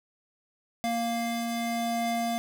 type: tone pair together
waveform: square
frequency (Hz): 233.1 / 698.5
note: A#3 / F5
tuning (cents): 0 / 0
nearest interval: octave + perfect fifth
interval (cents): 1900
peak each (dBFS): -31 / -31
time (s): 0.84-2.38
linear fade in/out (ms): 0
effects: none